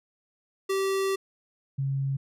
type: tone pair in turn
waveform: square / sine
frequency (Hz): 387.7 / 136.56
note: G4 / C#3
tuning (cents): -19 / -26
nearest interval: octave + tritone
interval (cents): 1807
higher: first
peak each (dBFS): -25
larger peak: neither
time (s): 0.69-1.16 / 1.78-2.17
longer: first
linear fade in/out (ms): 10
effects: resampled to 32000 Hz